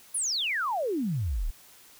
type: exponential sweep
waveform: sine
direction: down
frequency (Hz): 11000 to 30.2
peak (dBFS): -26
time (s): 0.14-1.51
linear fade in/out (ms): 10
effects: white hiss -54 dBFS RMS until 1.99 s